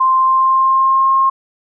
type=tone with pitch glide; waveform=sine; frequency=1046.5 to 1070.3 Hz; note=C6 to C6; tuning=0 to +39 cents; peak=-9 dBFS; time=0-1.3 s; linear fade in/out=10 ms; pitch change=+39 cents; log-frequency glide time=0.18-1.12 s; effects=none